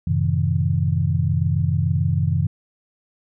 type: chord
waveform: sine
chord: F# diminished seventh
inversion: none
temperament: just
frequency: 92.5 / 111 / 133.2 / 159.84 Hz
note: F#2 / A2 / C3 / Eb3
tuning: 0 / +16 / +31 / +47 cents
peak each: -21 / -27 / -22 / -22 dBFS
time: 0.07-2.47 s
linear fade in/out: 5 ms
effects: none